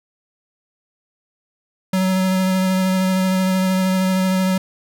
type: tone with vibrato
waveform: square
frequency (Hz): 187.4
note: F#3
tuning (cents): +22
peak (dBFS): -16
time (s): 1.93-4.58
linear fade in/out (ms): 5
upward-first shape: sine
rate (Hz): 13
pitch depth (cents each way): 15
effects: none